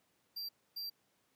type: tone bursts at uneven times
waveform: square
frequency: 4724 Hz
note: D8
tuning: 9 cents sharp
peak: -40 dBFS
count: 2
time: 0.36-0.49 / 0.76-0.9 s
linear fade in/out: 10 ms
effects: pink hiss -75 dBFS RMS until 1.35 s + high-pass 150 Hz 12 dB/octave